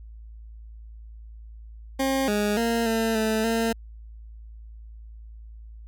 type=tone with pitch steps; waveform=20% pulse; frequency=268.2 / 207.5 / 231.5 / 225.1 / 219.3 / 227.6 Hz; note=C4 / G#3 / A#3 / A3 / A3 / A#3; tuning=+43 / -1 / -12 / +40 / -6 / -41 cents; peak=-17 dBFS; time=1.99-3.73 s; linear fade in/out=10 ms; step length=290 ms; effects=added 55 Hz sine -40 dBFS peak until 5.87 s